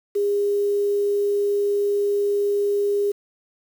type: tone with quantisation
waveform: sine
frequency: 406.7 Hz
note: G#4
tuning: 36 cents flat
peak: -18 dBFS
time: 0.15-3.12 s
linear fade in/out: 10 ms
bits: 7
effects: none